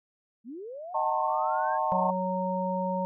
sine linear sweep, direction up, 207.7 to 1661.2 Hz, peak -37 dBFS, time 0.44-1.79 s, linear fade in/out 50 ms
sine chord, D# diminished seventh, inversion none, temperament just, 622.3 / 746.7 / 896 / 1075.3 Hz, D#5 / F#5 / A5 / C6, 0 / +16 / +31 / +47 cents, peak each -32 / -31 / -28 / -32 dBFS, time 0.94-2.11 s, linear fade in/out 10 ms
harmonic tone, 185 Hz, F#3, in tune, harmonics 1 / 3 / 5, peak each -31 / -31 / -31 dBFS, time 1.92-3.05 s, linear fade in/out 0 ms
effects none

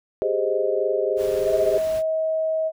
sine chord, Ab major seventh, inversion third, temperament equal, 392 / 415.3 / 523.3 / 622.3 Hz, G4 / Ab4 / C5 / Eb5, 0 / 0 / 0 / 0 cents, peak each -25 dBFS, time 0.22-1.78 s, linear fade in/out 0 ms
pink noise, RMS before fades -39 dBFS, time 1.16-2.03 s, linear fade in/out 50 ms
sine tone, 637 Hz, D#5, 41 cents sharp, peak -20 dBFS, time 1.45-2.72 s, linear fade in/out 50 ms
effects none

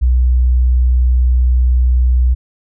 sine tone, 62.1 Hz, B1, 10 cents sharp, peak -8 dBFS, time 0.01-2.35 s, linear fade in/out 20 ms, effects none

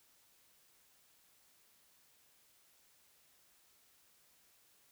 silence, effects white hiss -69 dBFS RMS until 4.91 s

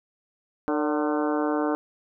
harmonic tone with a mistuned harmonic, 150.8 Hz, D3, 46 cents sharp, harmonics 2 / 3 / 4 / 5 / 6 / 7 / 8 / 9 / 10, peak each -25 / -29 / -31 / -33 / -35 / -36 / -37 / -38 / -39 dBFS, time 0.68-1.75 s, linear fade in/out 0 ms, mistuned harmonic 4, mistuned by -59 cents, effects none

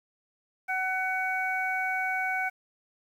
harmonic tone, 750 Hz, F#5, 23 cents sharp, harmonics 1 / 2 / 3, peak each -31 / -31 / -31 dBFS, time 0.68-2.5 s, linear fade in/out 20 ms, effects 9-bit

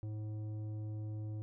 sine tone with tanh clipping, 107.1 Hz, A2, 46 cents flat, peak -40 dBFS, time 0.03-1.42 s, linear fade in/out 0 ms, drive 10 dB, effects none

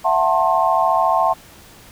sine chord, F# half-diminished seventh, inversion third, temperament just, 666 / 740 / 888 / 1065.6 Hz, E5 / F#5 / A5 / C6, +18 / 0 / +16 / +31 cents, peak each -19 dBFS, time 0.04-1.34 s, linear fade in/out 20 ms, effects pink hiss -44 dBFS RMS until 1.91 s

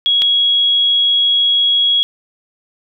sine tone pair in turn, 3322 / 3322 Hz, G#7 / G#7, 0 / 0 cents, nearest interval unison, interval 0 cents, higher neither, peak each -10 dBFS, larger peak neither, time 0.06-0.22 / 0.22-2.03 s, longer second, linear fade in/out 0 ms, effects none

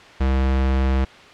square tone, 66.1 Hz, C2, 18 cents sharp, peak -17 dBFS, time 0.2-1.05 s, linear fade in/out 10 ms, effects white hiss -43 dBFS RMS until 1.33 s + low-pass 3000 Hz 12 dB/octave

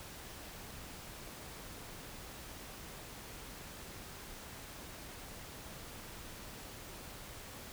silence, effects pink hiss -49 dBFS RMS until 7.72 s

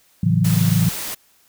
sine chord, F# minor seventh, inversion first, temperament equal, 110 / 138.59 / 164.81 / 185 Hz, A2 / C#3 / E3 / F#3, 0 / 0 / 0 / 0 cents, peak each -19 / -22 / -17 / -21 dBFS, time 0.23-0.89 s, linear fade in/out 5 ms
white noise, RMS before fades -28 dBFS, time 0.44-1.15 s, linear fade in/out 10 ms
effects white hiss -57 dBFS RMS until 1.48 s

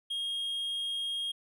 triangle tone, 3251 Hz, G#7, 38 cents flat, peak -30 dBFS, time 0.1-1.32 s, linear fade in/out 10 ms, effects none

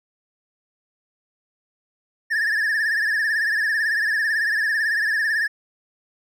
triangle tone with vibrato, 1747 Hz, A6, 13 cents flat, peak -17 dBFS, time 2.3-5.48 s, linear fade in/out 20 ms, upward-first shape triangle, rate 18 Hz, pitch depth 110 cents each way, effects none

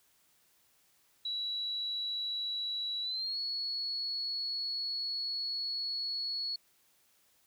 sine tone with pitch glide, 3918 to 4372 Hz, B7 to C#8, -15 to -25 cents, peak -33 dBFS, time 1.25-6.56 s, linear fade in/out 5 ms, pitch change +190 cents, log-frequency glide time 3.02-3.38 s, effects white hiss -69 dBFS RMS until 7.46 s

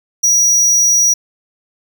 square tone, 5790 Hz, F#8, 38 cents flat, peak -9 dBFS, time 0.23-1.14 s, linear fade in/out 10 ms, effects none

